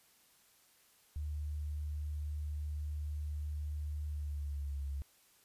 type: tone with pitch glide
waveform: sine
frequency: 74.7 to 69.7 Hz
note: D2 to C#2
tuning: +30 to +10 cents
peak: -36 dBFS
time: 1.16-5.02 s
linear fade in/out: 0 ms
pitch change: -120 cents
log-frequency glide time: 4.1-4.84 s
effects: white hiss -67 dBFS RMS until 5.44 s + resampled to 32000 Hz